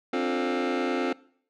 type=chord; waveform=sawtooth; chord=D minor seventh; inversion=third; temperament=just; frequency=264.3 / 293.7 / 352.4 / 440.5 Hz; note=C4 / D4 / F4 / A4; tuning=+18 / 0 / +16 / +2 cents; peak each=-24 / -30 / -25 / -28 dBFS; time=0.13-1.13 s; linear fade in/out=5 ms; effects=noise-tail reverb RT60 0.6 s tail -22 dB re dry + low-pass 3000 Hz 12 dB/octave